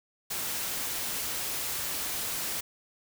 white noise, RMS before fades -33 dBFS, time 0.3-2.61 s, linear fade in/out 10 ms, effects none

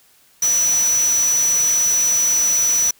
sine tone in noise, 5920 Hz, F#8, in tune, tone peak -14 dBFS, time 0.42-2.91 s, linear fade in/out 5 ms, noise white, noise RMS -27 dBFS, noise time 0.42-2.91 s, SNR +10 dB, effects white hiss -54 dBFS RMS until 2.99 s

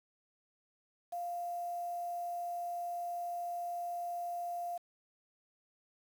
sine tone with quantisation, 698.5 Hz, F5, in tune, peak -36 dBFS, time 1.12-4.78 s, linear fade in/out 10 ms, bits 9, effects none

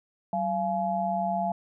sine tone cluster, 190.2 / 689 / 846 Hz, F#3 / F5 / G#5, +48 / -24 / +32 cents, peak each -32 / -27 / -31 dBFS, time 0.33-1.52 s, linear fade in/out 2 ms, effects none

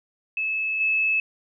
sine tone with level steps, 2602 Hz, E7, 23 cents flat, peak -23 / -19 dBFS, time 0.37-1.2 s, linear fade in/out 2 ms, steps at 0.8 s, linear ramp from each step 10 ms, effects none

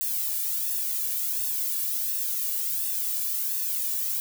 violet noise with flanger, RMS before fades -28 dBFS, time 0.01-4.2 s, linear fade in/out 0 ms, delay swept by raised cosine 1.1 to 1.75 ms, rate 1.4 Hz, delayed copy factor +1, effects none

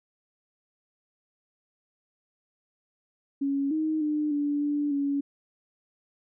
sine tone with pitch steps, 277.9 / 312.9 / 301 / 290 / 291.8 / 281.8 Hz, C#4 / D#4 / D4 / D4 / D4 / C#4, +4 / +10 / +43 / -22 / -11 / +29 cents, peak -24 dBFS, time 3.41-5.21 s, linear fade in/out 10 ms, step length 300 ms, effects none

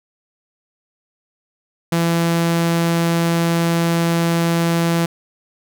sawtooth tone, 168.1 Hz, E3, 34 cents sharp, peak -11 dBFS, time 1.92-5.06 s, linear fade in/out 5 ms, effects none

